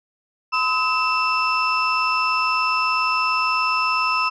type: tone cluster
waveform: sine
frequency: 1018 / 1281 / 2667 / 5280 Hz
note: C6 / E6 / E7 / E8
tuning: -48 / -50 / +20 / +2 cents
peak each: -22 / -21 / -22 / -28 dBFS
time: 0.52-4.3 s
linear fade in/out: 20 ms
effects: tanh soft clip ceiling -10 dBFS